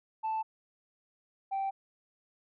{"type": "tone pair in turn", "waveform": "sine", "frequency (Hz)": [880, 779.7], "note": ["A5", "G5"], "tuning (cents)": [0, -10], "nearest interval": "major second", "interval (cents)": 210, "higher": "first", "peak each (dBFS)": -28, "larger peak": "neither", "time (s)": [[0.23, 0.43], [1.51, 1.71]], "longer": "neither", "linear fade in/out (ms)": 20, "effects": ["tanh soft clip ceiling -28 dBFS"]}